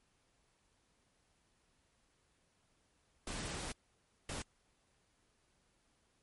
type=noise bursts at uneven times; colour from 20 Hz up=pink; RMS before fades=-42 dBFS; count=2; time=3.27-3.72 / 4.29-4.42 s; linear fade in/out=2 ms; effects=pink hiss -75 dBFS RMS until 6.22 s + MP3 48 kbps